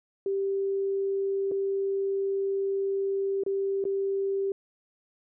sine tone with dropouts, 392 Hz, G4, in tune, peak -25 dBFS, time 0.26-4.52 s, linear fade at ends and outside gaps 2 ms, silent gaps 1.514-1.518 / 3.436-3.463 / 3.841-3.852 s, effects none

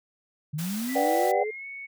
sine linear sweep, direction up, 142 to 440 Hz, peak -28 dBFS, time 0.53-1.51 s, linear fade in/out 10 ms
white high-pass noise, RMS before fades -38 dBFS, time 0.58-1.32 s, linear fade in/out 10 ms, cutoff 520 Hz, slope 24 dB/octave
sine tone with pitch glide, 1975.5 to 2217 Hz, B6 to C#7, 0 to 0 cents, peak -36 dBFS, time 0.88-1.87 s, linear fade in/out 20 ms, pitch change +200 cents, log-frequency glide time 1.27-1.66 s
sine chord, G major seventh, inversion first, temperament just, 490 / 588 / 735 / 784 Hz, B4 / D5 / F#5 / G5, -14 / +2 / -12 / 0 cents, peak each -27 dBFS, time 0.95-1.44 s, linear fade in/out 10 ms
effects none

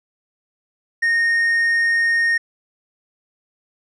triangle tone, 1849 Hz, A#6, 15 cents flat, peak -13 dBFS, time 1.02-2.38 s, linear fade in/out 10 ms, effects resampled to 22050 Hz

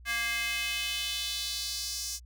square tone with high-pass filter sweep, 233.1 Hz, A#3, in tune, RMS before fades -33 dBFS, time 0.05-2.2 s, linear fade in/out 50 ms, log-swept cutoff 1800 to 5900 Hz, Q 2.6, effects added 60 Hz sine -48 dBFS peak until 2.25 s

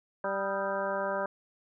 harmonic tone with a mistuned harmonic, 196 Hz, G3, in tune, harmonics 1 / 2 / 3 / 4 / 5 / 6 / 7 / 8, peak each -42 / -39 / -32 / -40 / -36 / -40 / -42 / -38 dBFS, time 0.24-1.26 s, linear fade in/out 2 ms, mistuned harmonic 6, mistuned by +91 cents, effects none

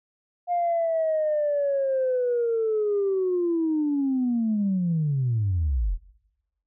sine linear sweep, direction down, 710 to 37.46 Hz, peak -20 dBFS, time 0.47-5.98 s, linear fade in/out 50 ms, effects noise-tail reverb RT60 1.0 s tail -24 dB re dry + tanh soft clip ceiling -17 dBFS

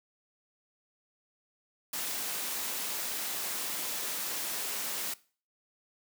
white noise, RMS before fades -35 dBFS, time 1.93-5.14 s, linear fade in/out 5 ms, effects noise-tail reverb RT60 0.4 s tail -20 dB re dry + high-pass 200 Hz 12 dB/octave

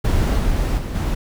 brown noise with level steps, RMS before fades -17 / -19 / -25 / -20 dBFS, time 0.04-1.15 s, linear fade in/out 10 ms, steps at 0.37 / 0.77 / 0.94 s, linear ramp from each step 20 ms, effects none

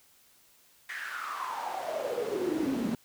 brown noise with high-pass filter sweep, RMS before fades -33 dBFS, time 0.89-2.95 s, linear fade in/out 2 ms, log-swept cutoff 1900 to 210 Hz, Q 8.5, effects white hiss -62 dBFS RMS until 3.04 s

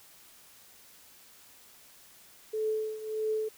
sine tone with tremolo, 434.4 Hz, A4, 22 cents flat, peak -26 dBFS, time 2.53-3.49 s, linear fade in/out 10 ms, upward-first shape triangle, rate 1.6 Hz, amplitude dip 80%, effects white hiss -56 dBFS RMS until 3.57 s

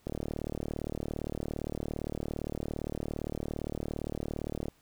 click train, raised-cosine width 2 ms, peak -21 dBFS, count 174, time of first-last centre 0.07-4.683 s, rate 37.5 Hz, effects pink hiss -66 dBFS RMS until 4.81 s

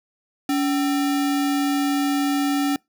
sine tone with sample-and-hold, 283.3 Hz, C#4, 38 cents sharp, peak -18 dBFS, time 0.49-2.76 s, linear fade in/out 2 ms, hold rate 1050 Hz, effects noise-tail reverb RT60 0.2 s tail -26 dB re dry

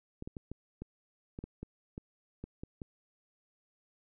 clicks, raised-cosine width 3 ms, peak -28 dBFS, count 12, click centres 0.224 / 0.275 / 0.368 / 0.516 / 0.82 / 1.389 / 1.44 / 1.63 / 1.979 / 2.44 / 2.635 / 2.818 s, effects none

